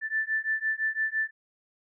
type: beating tone pair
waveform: sine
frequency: 1760 / 1765.9 Hz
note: A6 / A6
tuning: 0 / +6 cents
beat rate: 5.9 Hz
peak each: -29 dBFS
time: 0.01-1.31 s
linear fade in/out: 50 ms
effects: none